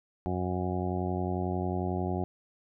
harmonic tone, 91.1 Hz, F#2, 26 cents flat, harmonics 1 / 2 / 3 / 4 / 5 / 6 / 7 / 8 / 9, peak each -33 / -34 / -38 / -35 / -47 / -45 / -42 / -38 / -42 dBFS, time 0.26-2.24 s, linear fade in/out 0 ms, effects none

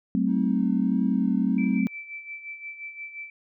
sine chord, F# diminished, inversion none, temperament equal with one note detuned, 189.1 / 220 / 261.6 Hz, F#3 / A3 / C4, +38 / 0 / 0 cents, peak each -25 dBFS, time 0.15-1.87 s, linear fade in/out 0 ms
triangle tone with vibrato, 311.1 Hz, D#4, in tune, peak -34 dBFS, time 0.26-1.82 s, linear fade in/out 50 ms, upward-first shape triangle, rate 1.6 Hz, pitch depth 48 cents each way
sine tone with tremolo, 2325 Hz, D7, 18 cents flat, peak -33 dBFS, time 1.58-3.3 s, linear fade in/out 2 ms, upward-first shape sine, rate 5.7 Hz, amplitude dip 65%
effects none

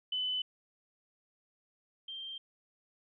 sine tone pair in turn, 3013 / 3162 Hz, F#7 / G7, +31 / +14 cents, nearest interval minor second, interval 83 cents, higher second, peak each -31 / -40 dBFS, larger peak first, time 0.12-0.42 / 2.08-2.38 s, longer neither, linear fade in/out 5 ms, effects none

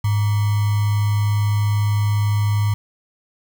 sine tone with sample-and-hold, 103.83 Hz, G#2, in tune, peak -15 dBFS, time 0.04-2.74 s, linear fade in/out 5 ms, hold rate 1050 Hz, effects none

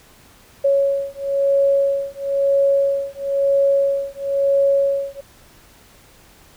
sine beating tone pair, 554.4 / 555.4 Hz, C#5 / C#5, 0 / +3 cents, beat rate 1 Hz, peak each -18 dBFS, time 0.64-5.21 s, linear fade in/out 10 ms, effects pink hiss -49 dBFS RMS until 6.56 s

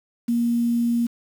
sine tone with quantisation, 235.7 Hz, A#3, 19 cents sharp, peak -18 dBFS, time 0.28-1.07 s, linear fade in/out 10 ms, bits 7, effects none

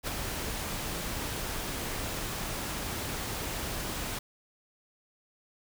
pink noise with ADSR envelope, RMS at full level -32 dBFS, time 0.03-4.19 s, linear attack 45 ms, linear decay 12 ms, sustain -3 dB, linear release 6 ms, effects none

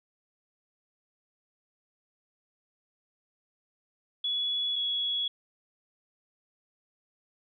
sine tone pair in turn, 3391 / 3360 Hz, G#7 / G#7, +35 / +19 cents, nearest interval unison, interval 16 cents, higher first, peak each -27 dBFS, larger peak neither, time 4.24-4.76 / 4.76-5.28 s, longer neither, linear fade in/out 5 ms, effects none

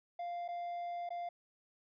triangle tone with dropouts, 697 Hz, F5, 4 cents flat, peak -36 dBFS, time 0.19-1.29 s, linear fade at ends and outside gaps 5 ms, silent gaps 0.48-0.486 / 1.091-1.104 s, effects resampled to 11025 Hz

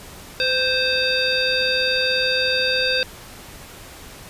harmonic tone with a mistuned harmonic, 523.3 Hz, C5, in tune, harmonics 1 / 3 / 5 / 7 / 9, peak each -24 / -24 / -24 / -24 / -24 dBFS, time 0.4-3.03 s, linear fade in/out 0 ms, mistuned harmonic 1, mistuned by -32 cents, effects pink hiss -40 dBFS RMS until 4.29 s + resampled to 32000 Hz

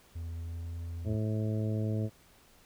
triangle tone with pitch glide, 83.3 to 84.56 Hz, E2 to E2, +19 to +45 cents, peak -34 dBFS, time 0.15-1.16 s, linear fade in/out 10 ms, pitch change +26 cents, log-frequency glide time 0.32-0.76 s
harmonic tone, 108.3 Hz, A2, 27 cents flat, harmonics 1 / 2 / 3 / 4 / 5 / 6, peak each -30 / -36 / -40 / -42 / -44 / -46 dBFS, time 1.04-2.1 s, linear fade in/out 50 ms
effects pink hiss -61 dBFS RMS until 2.65 s

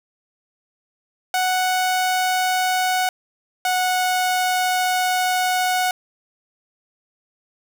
sawtooth tone pair in turn, 740 / 735.8 Hz, F#5 / F#5, 0 / -10 cents, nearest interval unison, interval 10 cents, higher first, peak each -14 dBFS, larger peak neither, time 1.34-3.09 / 3.65-5.91 s, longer second, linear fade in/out 2 ms, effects none

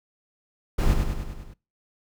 brown noise with echo, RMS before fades -20 dBFS, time 0.78-0.94 s, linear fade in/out 10 ms, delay 100 ms, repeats 6, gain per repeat -4 dB, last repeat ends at 1.54 s, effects noise-tail reverb RT60 0.3 s tail -24 dB re dry

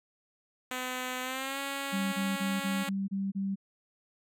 5% pulse tone with pitch glide, 253.8 to 276.8 Hz, B3 to C#4, +47 to -2 cents, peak -22 dBFS, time 0.71-2.89 s, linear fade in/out 2 ms, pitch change +151 cents, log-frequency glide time 1.22-1.59 s
sine tone bursts, 195.4 Hz, G3, 5 cents flat, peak -29 dBFS, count 7, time 1.92-3.558 s, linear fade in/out 20 ms, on 210 ms, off 28 ms
effects none

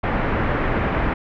pink low-pass noise, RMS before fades -21 dBFS, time 0.03-1.14 s, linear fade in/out 10 ms, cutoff 2100 Hz, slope 24 dB/octave, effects none

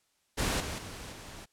pink noise with level steps, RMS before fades -30 / -37 / -43 / -46 dBFS, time 0.37-1.46 s, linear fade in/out 20 ms, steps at 0.6 / 0.78 / 1.12 s, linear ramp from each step 5 ms, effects white hiss -73 dBFS RMS until 1.52 s + low-pass 10000 Hz 12 dB/octave

